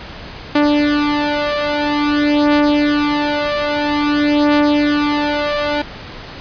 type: beating tone pair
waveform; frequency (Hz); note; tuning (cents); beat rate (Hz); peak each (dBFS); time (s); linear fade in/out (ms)
sawtooth; 293.7 / 294.2; D4 / D4; 0 / +3; 0.5; -12; 0.55-5.82; 5
effects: pink hiss -32 dBFS RMS until 6.4 s + resampled to 11025 Hz